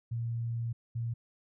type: tone bursts at uneven times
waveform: sine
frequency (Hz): 116.54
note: A#2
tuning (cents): 0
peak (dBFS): -31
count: 2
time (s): 0.11-0.73 / 0.95-1.14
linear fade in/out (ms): 10
effects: none